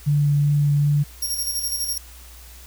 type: tone with vibrato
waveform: sine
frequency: 145.3 Hz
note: D3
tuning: 18 cents flat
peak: -15 dBFS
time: 0.06-1.04 s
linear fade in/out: 20 ms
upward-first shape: sine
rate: 2.6 Hz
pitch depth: 10 cents each way
type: tone with tremolo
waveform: 15% pulse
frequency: 5588 Hz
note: F8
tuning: in tune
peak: -16 dBFS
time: 1.22-1.98 s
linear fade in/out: 5 ms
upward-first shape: square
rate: 12 Hz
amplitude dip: 45%
effects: added 60 Hz sine -42 dBFS peak until 2.66 s + white hiss -46 dBFS RMS until 2.66 s